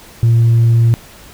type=tone; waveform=sine; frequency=115.9 Hz; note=A#2; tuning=10 cents flat; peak=-5 dBFS; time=0.23-0.94 s; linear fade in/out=0 ms; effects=tanh soft clip ceiling -5 dBFS + pink hiss -39 dBFS RMS until 1.33 s